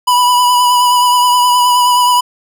square tone with vibrato, 985 Hz, B5, 5 cents flat, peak -8 dBFS, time 0.07-2.21 s, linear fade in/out 10 ms, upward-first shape triangle, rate 9.5 Hz, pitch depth 28 cents each way, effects none

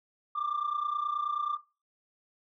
sine tone pair together, 1167.6 / 1197 Hz, D6 / D6, -10 / +33 cents, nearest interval unison, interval 43 cents, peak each -32 / -30 dBFS, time 0.35-1.57 s, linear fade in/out 10 ms, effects noise-tail reverb RT60 0.3 s tail -17 dB re dry + tanh soft clip ceiling -25 dBFS

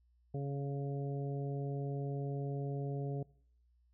harmonic tone, 140 Hz, C#3, 18 cents sharp, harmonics 1 / 2 / 3 / 4 / 5, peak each -36 / -46 / -43 / -50 / -50 dBFS, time 0.34-3.23 s, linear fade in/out 5 ms, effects noise-tail reverb RT60 0.6 s tail -23 dB re dry + added 60 Hz sine -67 dBFS peak until 3.93 s

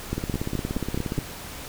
two click trains, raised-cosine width 3 ms, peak -13 / -14 dBFS, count 6 / 18, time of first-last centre 0.13-1.187 / 0.18-1.18 s, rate 4.73 / 17 Hz, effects pink hiss -38 dBFS RMS until 1.68 s

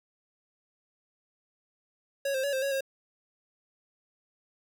square tone with pitch steps, 554 / 527 / 565 / 527 / 554 / 539 Hz, C#5 / C5 / C#5 / C5 / C#5 / C#5, -1 / +12 / +33 / +12 / -1 / -49 cents, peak -28 dBFS, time 2.25-2.808 s, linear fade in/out 5 ms, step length 93 ms, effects none

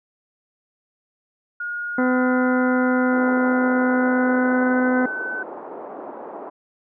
sine tone with pitch glide, 1433 to 1513 Hz, F6 to F#6, +44 to +38 cents, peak -25 dBFS, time 1.6-5.43 s, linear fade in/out 5 ms, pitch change +94 cents, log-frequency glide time 3.52-4.91 s
harmonic tone, 253.4 Hz, B3, 45 cents sharp, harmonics 1 / 2 / 3 / 4 / 5 / 6 / 7 / 8, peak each -18 / -23 / -29 / -31 / -33 / -35 / -40 / -38 dBFS, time 1.98-5.06 s, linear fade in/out 5 ms
pink band-pass noise, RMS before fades -35 dBFS, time 3.12-6.5 s, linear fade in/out 10 ms, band 320 to 1000 Hz, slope 24 dB/octave
effects none

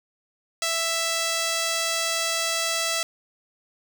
5% pulse tone, 661 Hz, E5, 5 cents sharp, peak -12 dBFS, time 0.62-3.03 s, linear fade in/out 2 ms, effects none

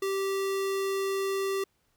square tone, 389.7 Hz, G4, 10 cents flat, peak -28 dBFS, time 0.02-1.64 s, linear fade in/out 5 ms, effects pink hiss -72 dBFS RMS until 1.96 s

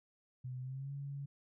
sine tone with pitch glide, 127.2 to 140.32 Hz, C3 to C#3, -48 to +21 cents, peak -40 dBFS, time 0.44-1.26 s, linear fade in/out 10 ms, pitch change +169 cents, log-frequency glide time 0.6-0.92 s, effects none

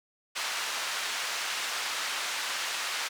pink band-pass noise, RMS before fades -33 dBFS, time 0.35-3.09 s, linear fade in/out 20 ms, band 1200 to 6800 Hz, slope 12 dB/octave, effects none

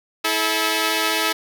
5% pulse tone pair together, 324.7 / 431.3 Hz, E4 / A4, -26 / -35 cents, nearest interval perfect fourth, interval 491 cents, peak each -10 dBFS, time 0.24-1.33 s, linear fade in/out 10 ms, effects none

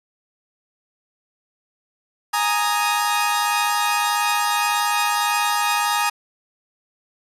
sawtooth chord, Ab suspended second, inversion none, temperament equal, 830.6 / 932.3 / 1244.5 Hz, Ab5 / Bb5 / Eb6, 0 / 0 / 0 cents, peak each -19 dBFS, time 2.33-6.1 s, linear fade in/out 10 ms, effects resampled to 32000 Hz

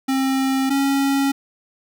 square tone pair in turn, 266.7 / 275.5 Hz, C4 / C#4, +33 / -11 cents, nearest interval minor second, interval 56 cents, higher second, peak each -18 / -17 dBFS, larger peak second, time 0.08-0.7 / 0.7-1.32 s, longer neither, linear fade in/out 10 ms, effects none

